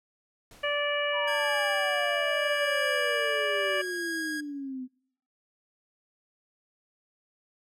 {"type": "noise with exponential decay", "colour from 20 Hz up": "pink", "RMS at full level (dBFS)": -49, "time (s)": [0.51, 1.16], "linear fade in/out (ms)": 2, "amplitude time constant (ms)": 140}
{"type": "harmonic tone", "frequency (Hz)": 582, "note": "D5", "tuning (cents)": -16, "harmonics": [1, 2, 3, 4, 5], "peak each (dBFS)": [-29, -35, -32, -35, -34], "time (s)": [0.63, 3.82], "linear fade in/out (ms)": 10}
{"type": "exponential sweep", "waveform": "sine", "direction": "down", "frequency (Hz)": [990, 250.7], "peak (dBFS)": -33, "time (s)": [1.12, 4.88], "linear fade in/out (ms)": 50}
{"type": "tone with tremolo", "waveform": "45% pulse", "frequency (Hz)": 1642, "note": "G#6", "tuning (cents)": -20, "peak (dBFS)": -31, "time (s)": [1.27, 4.41], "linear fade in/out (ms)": 10, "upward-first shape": "triangle", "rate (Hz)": 0.78, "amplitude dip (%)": 55}
{"effects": ["noise-tail reverb RT60 0.6 s tail -22 dB re dry", "low-pass 12000 Hz 12 dB/octave"]}